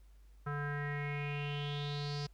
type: tone with low-pass filter sweep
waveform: square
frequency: 145 Hz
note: D3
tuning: 22 cents flat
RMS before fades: -38 dBFS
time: 0.46-2.27 s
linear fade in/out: 10 ms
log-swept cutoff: 1400 to 5000 Hz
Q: 6.4
effects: added 50 Hz sine -56 dBFS peak until 2.33 s + pink hiss -74 dBFS RMS until 2.33 s